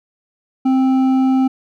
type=tone with hard clipping; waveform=sine; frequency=262.4 Hz; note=C4; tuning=5 cents sharp; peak=-13 dBFS; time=0.65-1.48 s; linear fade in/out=10 ms; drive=7 dB; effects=none